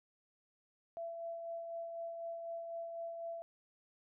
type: tone with tremolo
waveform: sine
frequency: 671 Hz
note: E5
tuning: 31 cents sharp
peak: -39 dBFS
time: 0.97-3.42 s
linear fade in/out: 0 ms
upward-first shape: sine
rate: 4 Hz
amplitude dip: 35%
effects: none